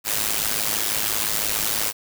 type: noise with amplitude modulation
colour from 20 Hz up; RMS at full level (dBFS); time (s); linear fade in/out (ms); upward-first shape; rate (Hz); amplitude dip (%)
white; -20; 0.04-1.93; 50; sine; 106; 80
effects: none